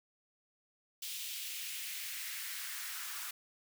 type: noise with high-pass filter sweep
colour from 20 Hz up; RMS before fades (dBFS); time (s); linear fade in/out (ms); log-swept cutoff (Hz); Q
white; -42; 1.02-3.31; 5; 3200 to 1300; 1.9
effects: none